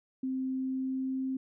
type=tone with pitch glide; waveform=sine; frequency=261.4 to 263.2 Hz; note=C4 to C4; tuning=-1 to +10 cents; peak=-30 dBFS; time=0.23-1.37 s; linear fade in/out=5 ms; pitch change=+11 cents; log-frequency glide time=0.46-1.23 s; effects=none